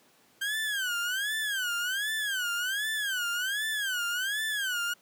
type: tone with vibrato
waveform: 30% pulse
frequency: 1570 Hz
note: G6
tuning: 2 cents sharp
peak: -26 dBFS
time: 0.41-4.94 s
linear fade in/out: 10 ms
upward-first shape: sine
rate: 1.3 Hz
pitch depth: 200 cents each way
effects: pink hiss -62 dBFS RMS until 5.01 s + high-pass 200 Hz 12 dB/octave